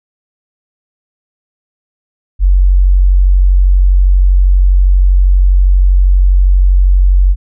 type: tone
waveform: sine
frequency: 46.25 Hz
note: F#1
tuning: in tune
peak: -4 dBFS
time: 2.39-7.36 s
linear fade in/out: 50 ms
effects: none

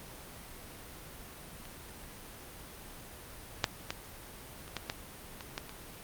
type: clicks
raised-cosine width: 0.2 ms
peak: -30 / -7 / -15 / -30 / -16 / -15 / -25 / -16 / -27 dBFS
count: 9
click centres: 1.654 / 3.642 / 3.905 / 4.679 / 4.767 / 4.899 / 5.408 / 5.579 / 5.694 s
effects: pink hiss -48 dBFS RMS until 6.03 s + Opus 32 kbps

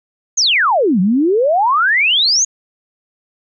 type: exponential two-way sweep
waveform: sine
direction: down then up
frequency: 6800 to 174.61 to 6800 Hz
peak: -10 dBFS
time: 0.37-2.45 s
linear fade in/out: 10 ms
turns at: 1 s
effects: none

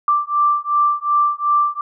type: beating tone pair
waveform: sine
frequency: 1174.7 / 1177.4 Hz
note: D6 / D6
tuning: 0 / +4 cents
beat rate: 2.7 Hz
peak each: -17 dBFS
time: 0.08-1.81 s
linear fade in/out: 2 ms
effects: none

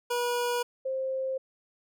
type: tone pair in turn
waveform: 25% pulse / sine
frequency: 483.9 / 527.5 Hz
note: B4 / C5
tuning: -35 / +14 cents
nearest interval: minor second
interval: 149 cents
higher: second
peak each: -23 / -28 dBFS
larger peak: first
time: 0.1-0.63 / 0.85-1.38 s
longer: neither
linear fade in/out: 10 ms
effects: none

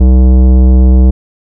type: tone with tanh clipping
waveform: sine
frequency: 63.7 Hz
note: C2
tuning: 46 cents flat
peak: -4 dBFS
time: 0-1.11 s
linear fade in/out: 10 ms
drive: 15 dB
effects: none

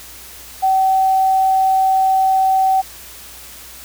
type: tone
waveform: sine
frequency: 764 Hz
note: G5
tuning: 45 cents flat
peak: -11 dBFS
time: 0.62-2.82 s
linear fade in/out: 20 ms
effects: added 60 Hz sine -46 dBFS peak until 3.84 s + white hiss -37 dBFS RMS until 3.84 s

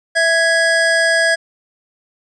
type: tone pair together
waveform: square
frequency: 659.3 / 1661.3 Hz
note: E5 / G#6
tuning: 0 / 0 cents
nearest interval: octave + major third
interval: 1600 cents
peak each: -17 / -14 dBFS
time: 0.15-1.36 s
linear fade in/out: 20 ms
effects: resampled to 22050 Hz

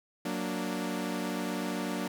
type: chord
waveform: sawtooth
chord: Gb augmented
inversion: none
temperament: equal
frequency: 185 / 233.1 / 293.7 Hz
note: Gb3 / Bb3 / D4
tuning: 0 / 0 / 0 cents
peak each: -32 dBFS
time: 0.25-2.08 s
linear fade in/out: 5 ms
effects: none

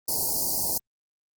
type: band-stop noise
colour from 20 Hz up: white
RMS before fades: -26 dBFS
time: 0.08-0.78 s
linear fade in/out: 5 ms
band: 960 to 4400 Hz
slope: 96 dB/octave
effects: Opus 32 kbps

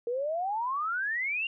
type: exponential sweep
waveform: sine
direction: up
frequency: 461.7 to 2828 Hz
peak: -28 dBFS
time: 0.07-1.47 s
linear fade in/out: 2 ms
effects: none

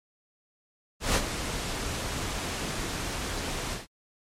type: noise with ADSR envelope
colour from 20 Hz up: pink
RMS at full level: -22 dBFS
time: 1-3.87 s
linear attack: 150 ms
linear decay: 61 ms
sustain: -10 dB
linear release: 150 ms
effects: low-pass 9000 Hz 12 dB/octave + MP3 64 kbps

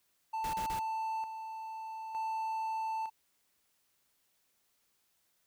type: tone with tremolo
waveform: triangle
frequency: 886 Hz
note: A5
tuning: 12 cents sharp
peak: -31 dBFS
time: 0.33-3.1 s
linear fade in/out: 10 ms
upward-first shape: square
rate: 0.55 Hz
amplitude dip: 55%
type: noise bursts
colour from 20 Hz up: pink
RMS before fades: -43 dBFS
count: 3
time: 0.44-0.792 s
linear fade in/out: 2 ms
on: 94 ms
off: 35 ms
effects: white hiss -75 dBFS RMS until 5.46 s

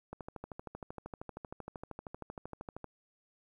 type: click train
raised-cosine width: 1 ms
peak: -28 dBFS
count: 36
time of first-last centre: 0.13-2.843 s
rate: 12.9 Hz
effects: 11-bit

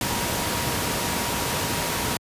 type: tone in noise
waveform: sine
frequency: 950 Hz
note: A#5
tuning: 33 cents sharp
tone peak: -34 dBFS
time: 0.01-2.17 s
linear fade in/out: 2 ms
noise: pink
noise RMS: -25 dBFS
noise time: 0.01-2.17 s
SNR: -12 dB
effects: high-pass 80 Hz 12 dB/octave + resampled to 32000 Hz

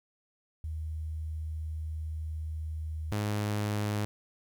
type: tone pair in turn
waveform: sine / sawtooth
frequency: 78.5 / 104.42 Hz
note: D#2 / G#2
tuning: +16 / +10 cents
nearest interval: perfect fourth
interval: 494 cents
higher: second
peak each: -33 / -25 dBFS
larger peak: second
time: 0.64-3.12 / 3.12-4.05 s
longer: first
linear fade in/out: 0 ms
effects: 11-bit

